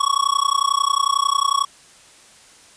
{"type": "tone with amplitude modulation", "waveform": "square", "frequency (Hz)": 1115, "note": "C#6", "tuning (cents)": 10, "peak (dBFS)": -13, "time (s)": [0, 1.65], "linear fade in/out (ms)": 10, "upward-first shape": "sine", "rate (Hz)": 31.1, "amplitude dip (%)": 100, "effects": ["white hiss -48 dBFS RMS until 2.76 s", "resampled to 22050 Hz"]}